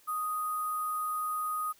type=tone with sample-and-hold; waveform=sine; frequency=1244.5 Hz; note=D#6; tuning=in tune; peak=-30 dBFS; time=0.07-1.73 s; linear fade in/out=20 ms; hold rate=11025 Hz; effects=white hiss -62 dBFS RMS until 1.79 s